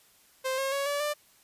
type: tone with pitch steps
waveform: sawtooth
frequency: 523.3 / 539.9 / 557 / 574.6 / 592.8 Hz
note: C5 / C#5 / C#5 / D5 / D5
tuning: 0 / -46 / +8 / -38 / +16 cents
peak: -24 dBFS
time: 0.44-1.14 s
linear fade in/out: 20 ms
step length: 140 ms
effects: white hiss -61 dBFS RMS until 1.43 s + resampled to 32000 Hz